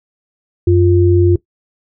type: tone pair together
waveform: sine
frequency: 92.49 / 349.2 Hz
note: F#2 / F4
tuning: 0 / 0 cents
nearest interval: octave + major seventh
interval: 2300 cents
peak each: -10 dBFS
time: 0.67-1.36 s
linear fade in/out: 5 ms
effects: noise-tail reverb RT60 0.1 s tail -18 dB re dry